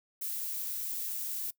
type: noise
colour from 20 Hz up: violet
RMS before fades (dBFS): -36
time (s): 0.21-1.51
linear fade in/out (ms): 10
effects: noise-tail reverb RT60 0.1 s tail -22 dB re dry